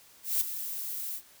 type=noise with ADSR envelope; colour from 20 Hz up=violet; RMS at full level=-25 dBFS; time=0.23-1.22 s; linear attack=180 ms; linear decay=6 ms; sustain=-11 dB; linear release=72 ms; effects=white hiss -57 dBFS RMS until 1.4 s